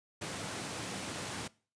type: high-pass noise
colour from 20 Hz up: pink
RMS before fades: -40 dBFS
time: 0.21-1.48 s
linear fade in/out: 10 ms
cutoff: 100 Hz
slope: 24 dB/octave
effects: noise-tail reverb RT60 0.4 s tail -22 dB re dry + resampled to 22050 Hz